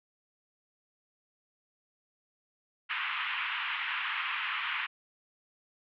white band-pass noise, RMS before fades -34 dBFS, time 2.89-4.87 s, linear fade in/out 20 ms, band 980 to 3000 Hz, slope 48 dB/octave, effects none

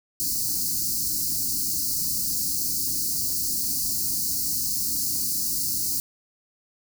white band-stop noise, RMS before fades -26 dBFS, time 0.2-6 s, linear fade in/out 0 ms, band 330 to 4300 Hz, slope 96 dB/octave, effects none

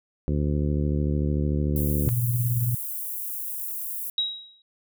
harmonic tone, 73.42 Hz, D2, in tune, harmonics 1 / 2 / 3 / 4 / 5 / 6 / 7, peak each -25 / -26 / -30 / -32 / -34 / -40 / -39 dBFS, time 0.28-2.09 s, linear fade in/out 0 ms
white high-pass noise, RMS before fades -32 dBFS, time 1.76-4.1 s, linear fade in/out 2 ms, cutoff 11000 Hz, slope 24 dB/octave
sine tone with tremolo, 120 Hz, B2, 49 cents flat, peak -19 dBFS, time 2.06-2.75 s, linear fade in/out 5 ms, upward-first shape triangle, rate 18 Hz, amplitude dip 55%
sine tone with exponential decay, 3832 Hz, A#7, 47 cents sharp, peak -19 dBFS, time 4.18-4.62 s, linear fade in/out 2 ms, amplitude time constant 94 ms
effects none

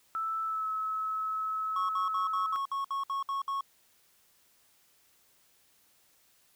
sine tone with pitch glide, 1318.5 to 1292.9 Hz, E6 to E6, 0 to -34 cents, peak -30 dBFS, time 0.15-2.56 s, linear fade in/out 0 ms, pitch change -34 cents, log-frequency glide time 0.44-0.68 s
triangle tone bursts, 1100 Hz, C#6, 14 cents flat, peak -28 dBFS, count 10, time 1.76-3.609 s, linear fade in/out 2 ms, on 130 ms, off 61 ms
effects white hiss -66 dBFS RMS until 6.55 s

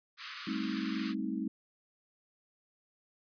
pink high-pass noise, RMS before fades -42 dBFS, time 0.17-1.15 s, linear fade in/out 50 ms, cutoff 1100 Hz, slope 96 dB/octave
sine chord, A half-diminished seventh, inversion third, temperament just, 198 / 220 / 264 / 316.8 Hz, G3 / A3 / C4 / Eb4, +18 / 0 / +16 / +31 cents, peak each -38 dBFS, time 0.47-1.48 s, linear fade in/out 5 ms
effects resampled to 11025 Hz

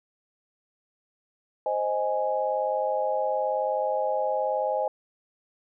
sine chord, Ab major, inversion first, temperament equal, 523.3 / 622.3 / 830.6 Hz, C5 / Eb5 / Ab5, 0 / 0 / 0 cents, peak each -28 dBFS, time 1.66-4.88 s, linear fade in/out 2 ms, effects none

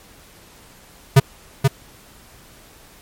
square tone with echo, 135.8 Hz, C#3, 35 cents flat, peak -6 dBFS, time 1.16-1.2 s, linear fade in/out 10 ms, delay 480 ms, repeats 1, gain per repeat -5 dB, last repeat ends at 1.68 s, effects pink hiss -47 dBFS RMS until 3.01 s + MP3 64 kbps

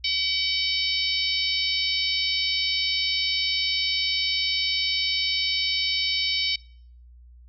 harmonic tone, 760 Hz, F#5, 46 cents sharp, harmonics 3 / 4 / 5 / 6 / 7, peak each -29 / -29 / -29 / -29 / -29 dBFS, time 0.04-6.56 s, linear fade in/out 5 ms, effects noise-tail reverb RT60 0.6 s tail -23 dB re dry + added 60 Hz sine -46 dBFS peak until 7.48 s

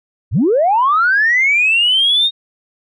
sine linear sweep, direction up, 65.41 to 3738 Hz, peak -9 dBFS, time 0.31-2.31 s, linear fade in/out 50 ms, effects tanh soft clip ceiling -5 dBFS

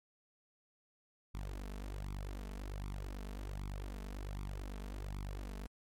sawtooth tone with flanger, 49 Hz, G1, in tune, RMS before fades -43 dBFS, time 1.34-5.67 s, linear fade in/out 10 ms, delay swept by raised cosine 0.85 to 4.65 ms, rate 1.3 Hz, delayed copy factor +0.8, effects MP3 64 kbps

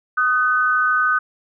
sine tone pair together, 1244.5 / 1511.6 Hz, D#6 / F#6, 0 / +37 cents, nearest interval minor third, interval 337 cents, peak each -18 / -17 dBFS, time 0.17-1.19 s, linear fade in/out 10 ms, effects none

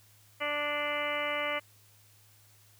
harmonic tone, 293.7 Hz, D4, in tune, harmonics 1 / 2 / 3 / 4 / 5 / 6 / 7 / 8 / 9 / 10, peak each -46 / -35 / -43 / -37 / -42 / -44 / -35 / -39 / -47 / -40 dBFS, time 0.4-1.6 s, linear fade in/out 20 ms, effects added 104 Hz sine -62 dBFS peak until 2.79 s + white hiss -62 dBFS RMS until 2.79 s

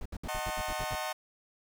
brown noise bursts, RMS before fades -38 dBFS, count 9, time 0.01-0.952 s, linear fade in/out 2 ms, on 46 ms, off 66 ms
sawtooth chord, D# diminished seventh, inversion none, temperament just, 622.3 / 746.7 / 896 / 1075.3 Hz, D#5 / F#5 / A5 / C6, 0 / +16 / +31 / +47 cents, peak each -34 / -34 / -36 / -37 dBFS, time 0.28-1.13 s, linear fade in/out 10 ms
effects none

